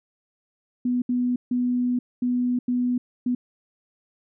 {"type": "tone bursts at uneven times", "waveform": "sine", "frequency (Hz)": 246.9, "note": "B3", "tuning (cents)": 0, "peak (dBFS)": -20, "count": 6, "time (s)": [[0.85, 1.02], [1.09, 1.36], [1.51, 1.99], [2.22, 2.59], [2.68, 2.98], [3.26, 3.35]], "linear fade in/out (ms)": 5, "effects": []}